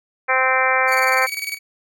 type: harmonic tone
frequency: 260 Hz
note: C4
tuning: 11 cents flat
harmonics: 2 / 3 / 4 / 5 / 6 / 7 / 8 / 9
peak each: -23 / -23 / -23 / -23 / -23 / -23 / -23 / -23 dBFS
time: 0.28-1.27 s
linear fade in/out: 20 ms
type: tone with tremolo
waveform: sawtooth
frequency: 2263 Hz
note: C#7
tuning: 35 cents sharp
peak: -19 dBFS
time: 0.87-1.59 s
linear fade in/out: 50 ms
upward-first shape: square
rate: 20 Hz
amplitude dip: 65%
effects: none